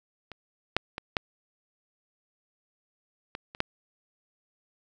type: clicks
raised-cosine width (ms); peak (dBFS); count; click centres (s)
0.3; -25 / -6 / -18 / -9 / -19 / -26 / -9; 7; 0.317 / 0.766 / 0.981 / 1.168 / 3.351 / 3.549 / 3.604
effects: none